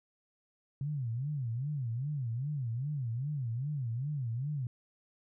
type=tone with vibrato; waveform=sine; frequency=130.81 Hz; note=C3; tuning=in tune; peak=-32 dBFS; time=0.81-4.67 s; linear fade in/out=2 ms; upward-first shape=sine; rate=2.5 Hz; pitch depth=250 cents each way; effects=none